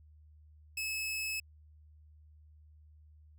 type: tone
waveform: sawtooth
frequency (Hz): 2591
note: E7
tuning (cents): -30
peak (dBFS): -31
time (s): 0.77-1.4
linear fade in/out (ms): 5
effects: added 76 Hz sine -56 dBFS peak until 3.38 s